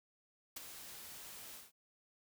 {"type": "noise with ADSR envelope", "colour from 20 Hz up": "white", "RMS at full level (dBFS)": -42, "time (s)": [0.56, 1.72], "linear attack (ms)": 10, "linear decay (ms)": 13, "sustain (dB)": -9, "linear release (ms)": 170, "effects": []}